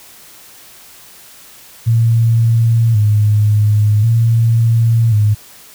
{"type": "tone with vibrato", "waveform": "sine", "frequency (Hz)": 110, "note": "A2", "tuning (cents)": 0, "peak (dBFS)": -8, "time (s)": [1.86, 5.35], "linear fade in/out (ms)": 20, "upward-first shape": "square", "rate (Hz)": 0.46, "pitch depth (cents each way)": 74, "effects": ["white hiss -40 dBFS RMS until 5.74 s"]}